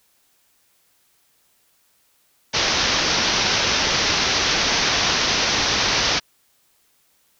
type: low-pass noise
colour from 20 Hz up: white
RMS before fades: -20 dBFS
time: 2.53-6.2 s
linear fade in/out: 20 ms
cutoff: 6100 Hz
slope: 96 dB/octave
effects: white hiss -62 dBFS RMS until 7.39 s